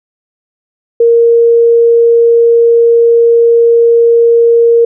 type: tone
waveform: sine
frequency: 466.2 Hz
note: A#4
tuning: in tune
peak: -3 dBFS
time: 1-4.85 s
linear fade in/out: 5 ms
effects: none